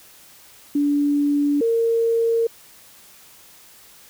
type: tone pair in turn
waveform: sine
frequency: 288.7 / 459.4 Hz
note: D4 / A#4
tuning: -30 / -25 cents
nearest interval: minor sixth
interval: 805 cents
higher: second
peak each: -16 dBFS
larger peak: neither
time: 0.75-1.61 / 1.61-2.47 s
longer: neither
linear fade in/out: 5 ms
effects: white hiss -48 dBFS RMS until 4.09 s